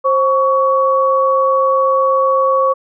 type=tone pair together; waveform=sine; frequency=530 / 1123 Hz; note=C5 / C#6; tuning=+22 / +22 cents; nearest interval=octave + minor second; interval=1300 cents; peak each=-13 dBFS; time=0.04-2.74 s; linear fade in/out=20 ms; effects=none